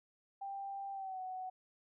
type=tone with pitch glide; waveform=sine; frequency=789 to 745.1 Hz; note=G5 to F#5; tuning=+11 to +12 cents; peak=-40 dBFS; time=0.41-1.5 s; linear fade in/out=10 ms; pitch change=-99 cents; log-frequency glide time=0.92-1.2 s; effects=none